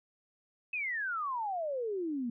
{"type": "exponential sweep", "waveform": "sine", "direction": "down", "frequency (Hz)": [2600, 227.9], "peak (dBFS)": -32, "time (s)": [0.73, 2.3], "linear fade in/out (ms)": 5, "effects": []}